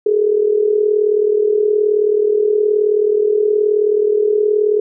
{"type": "tone with amplitude modulation", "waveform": "sine", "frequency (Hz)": 420.7, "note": "G#4", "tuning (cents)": 22, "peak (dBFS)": -8, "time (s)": [0.06, 4.8], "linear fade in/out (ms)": 5, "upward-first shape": "sine", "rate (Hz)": 38.9, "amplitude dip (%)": 70, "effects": []}